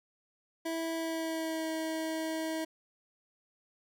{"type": "tone with pitch glide", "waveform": "25% pulse", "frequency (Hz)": [327.7, 319.8], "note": ["E4", "D#4"], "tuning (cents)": [-10, 48], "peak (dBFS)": -29, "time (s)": [0.65, 2.65], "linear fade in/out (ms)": 10, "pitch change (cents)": -42, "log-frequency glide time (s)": [0.94, 1.7], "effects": []}